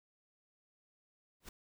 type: noise with exponential growth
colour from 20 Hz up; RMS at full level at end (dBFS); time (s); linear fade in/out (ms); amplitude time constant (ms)
pink; -43; 1.4-1.49; 5; 18
effects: none